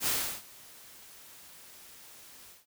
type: noise with ADSR envelope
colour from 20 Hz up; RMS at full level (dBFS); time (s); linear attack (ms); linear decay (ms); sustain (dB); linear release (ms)
white; -28; 0-2.66; 65; 350; -24; 160
effects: none